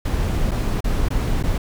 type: noise with dropouts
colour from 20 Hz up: brown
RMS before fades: -20 dBFS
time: 0.05-1.58 s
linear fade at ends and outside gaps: 5 ms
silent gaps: 0.511-0.515 / 0.807-0.842 / 1.086-1.104 / 1.428-1.436 s
effects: none